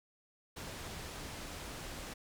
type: low-pass noise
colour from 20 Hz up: pink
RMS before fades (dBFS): -45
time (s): 0.56-2.14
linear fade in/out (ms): 10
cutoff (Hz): 10000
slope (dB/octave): 12
effects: none